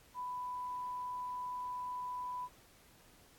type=tone; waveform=sine; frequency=994 Hz; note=B5; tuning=11 cents sharp; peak=-38 dBFS; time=0.14-2.49 s; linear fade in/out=50 ms; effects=pink hiss -63 dBFS RMS until 3.38 s + AAC 64 kbps